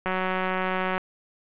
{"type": "click train", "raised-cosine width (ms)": 0.5, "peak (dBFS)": -12, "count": 172, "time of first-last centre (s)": [0.06, 0.979], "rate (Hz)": 186, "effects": ["resampled to 8000 Hz", "7-bit"]}